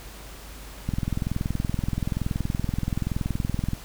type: click train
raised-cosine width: 5 ms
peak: -13 dBFS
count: 61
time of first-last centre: 0.89-3.734 s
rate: 21.1 Hz
effects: added 50 Hz sine -42 dBFS peak until 3.84 s + pink hiss -44 dBFS RMS until 3.84 s